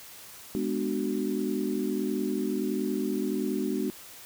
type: chord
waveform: sine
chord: G# half-diminished seventh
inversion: none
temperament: just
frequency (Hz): 207.7 / 249.2 / 299 / 373.8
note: G#3 / B3 / D4 / F#4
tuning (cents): 0 / +16 / +31 / +18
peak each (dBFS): -32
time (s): 0.55-3.9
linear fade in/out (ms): 0
effects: white hiss -47 dBFS RMS until 4.25 s